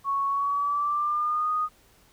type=tone with pitch glide; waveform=sine; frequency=1108.7 to 1237.3 Hz; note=C#6 to D#6; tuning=0 to -10 cents; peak=-23 dBFS; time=0.04-1.69 s; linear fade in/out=50 ms; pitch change=+190 cents; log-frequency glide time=0.28-1.5 s; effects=pink hiss -59 dBFS RMS until 2.12 s